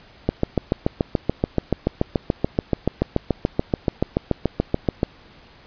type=click train; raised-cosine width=2 ms; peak=-4 dBFS; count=34; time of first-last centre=0.29-5.031 s; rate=6.96 Hz; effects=pink hiss -49 dBFS RMS until 5.66 s + resampled to 11025 Hz